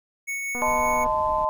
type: tone with tremolo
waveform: square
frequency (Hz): 2216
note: C#7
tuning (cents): -1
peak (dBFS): -27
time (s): 0.27-1.05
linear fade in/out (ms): 20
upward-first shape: triangle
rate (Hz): 5.3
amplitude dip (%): 25
type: click train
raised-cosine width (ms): 1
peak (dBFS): -22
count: 127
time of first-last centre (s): 0.55-1.066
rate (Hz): 244
type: chord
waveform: sine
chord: A diminished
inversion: second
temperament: equal with one note detuned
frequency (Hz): 622.3 / 880 / 1030.9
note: Eb5 / A5 / C6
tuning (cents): 0 / 0 / -26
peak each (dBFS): -26 / -25 / -24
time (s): 0.62-1.49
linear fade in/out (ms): 0
type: noise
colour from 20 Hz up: brown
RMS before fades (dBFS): -39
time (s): 0.66-1.45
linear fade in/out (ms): 5
effects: none